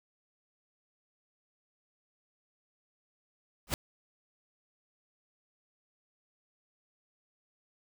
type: noise with exponential growth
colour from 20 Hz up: pink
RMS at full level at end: -25 dBFS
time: 3.67-3.74 s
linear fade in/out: 1 ms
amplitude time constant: 15 ms
effects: none